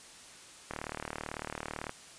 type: click train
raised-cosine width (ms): 0.5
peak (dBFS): -21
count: 46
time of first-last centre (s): 0.71-1.894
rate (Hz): 38
effects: white hiss -52 dBFS RMS until 2.18 s + resampled to 22050 Hz